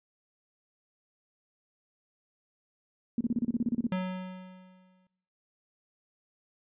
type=tone bursts; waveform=sine; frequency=233.9 Hz; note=A#3; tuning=6 cents sharp; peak=-24 dBFS; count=12; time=3.18-3.868 s; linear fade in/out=2 ms; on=28 ms; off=32 ms
type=tone with exponential decay; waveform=square; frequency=185 Hz; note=F#3; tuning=in tune; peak=-27 dBFS; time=3.92-5.07 s; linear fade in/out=2 ms; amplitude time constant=250 ms
effects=noise-tail reverb RT60 0.9 s tail -19 dB re dry + resampled to 8000 Hz